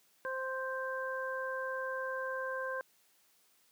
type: harmonic tone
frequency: 523.3 Hz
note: C5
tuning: in tune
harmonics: 1 / 2 / 3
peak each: -38 / -41 / -39 dBFS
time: 0.25-2.81 s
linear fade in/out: 0 ms
effects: white hiss -69 dBFS RMS until 3.71 s + high-pass 150 Hz 12 dB/octave